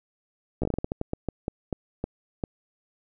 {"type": "slowing click train", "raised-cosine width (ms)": 2, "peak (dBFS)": -14, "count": 16, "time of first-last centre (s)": [0.62, 2.438], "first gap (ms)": 14, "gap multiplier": 1.27, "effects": []}